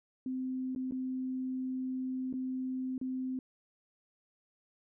sine tone with dropouts, 258.4 Hz, C4, 21 cents flat, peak -33 dBFS, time 0.26-3.39 s, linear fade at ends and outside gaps 2 ms, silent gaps 0.75-0.76 / 0.911-0.921 / 2.328-2.338 / 2.98-3.013 s, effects none

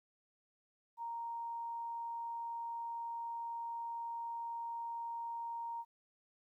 sine tone, 931 Hz, A#5, 2 cents flat, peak -39 dBFS, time 0.97-5.85 s, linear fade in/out 50 ms, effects 13-bit

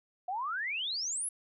sine exponential sweep, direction up, 698.5 to 11175 Hz, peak -32 dBFS, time 0.28-1.29 s, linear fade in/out 5 ms, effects none

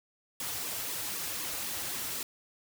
white noise with flanger, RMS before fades -36 dBFS, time 0.4-2.23 s, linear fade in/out 2 ms, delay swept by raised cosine 1.3 to 5.4 ms, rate 3.9 Hz, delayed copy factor -0.75, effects none

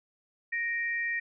sine tone pair together, 1864.4 / 2349 Hz, A#6 / D7, 0 / 0 cents, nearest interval major third, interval 400 cents, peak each -29 / -36 dBFS, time 0.52-1.2 s, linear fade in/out 10 ms, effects none

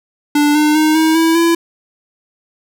square tone with pitch steps, 293.7 / 301.6 / 309.7 / 318.1 / 326.6 / 335.4 Hz, D4 / D4 / D#4 / D#4 / E4 / E4, 0 / +46 / -8 / +38 / -16 / +30 cents, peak -10 dBFS, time 0.35-1.55 s, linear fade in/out 5 ms, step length 200 ms, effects none

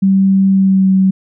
sine tone with pitch glide, 193.2 to 190.21 Hz, G3 to F#3, -25 to +48 cents, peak -7 dBFS, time 0.02-1.11 s, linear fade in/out 10 ms, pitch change -27 cents, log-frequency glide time 0.53-0.9 s, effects none

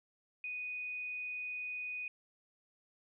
sine tone, 2484 Hz, D#7, 3 cents flat, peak -38 dBFS, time 0.44-2.08 s, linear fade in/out 2 ms, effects none

